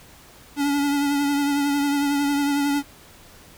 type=tone with vibrato; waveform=square; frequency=284.8 Hz; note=C#4; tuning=47 cents sharp; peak=-20 dBFS; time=0.56-2.83 s; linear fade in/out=50 ms; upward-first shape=triangle; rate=11 Hz; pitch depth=34 cents each way; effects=pink hiss -48 dBFS RMS until 3.57 s